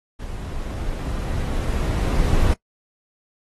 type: noise with level ramp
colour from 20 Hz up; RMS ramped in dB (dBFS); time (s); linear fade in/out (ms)
brown; -31 to -17; 0.19-2.54; 10
effects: noise-tail reverb RT60 0.1 s tail -22 dB re dry + AAC 32 kbps